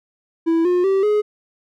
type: tone with pitch steps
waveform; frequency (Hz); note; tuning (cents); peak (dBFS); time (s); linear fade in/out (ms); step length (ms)
triangle; 329.6 / 357.4 / 387.5 / 420.1; E4 / F4 / G4 / G#4; 0 / +40 / -20 / +20; -12; 0.46-1.22; 20; 190
effects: none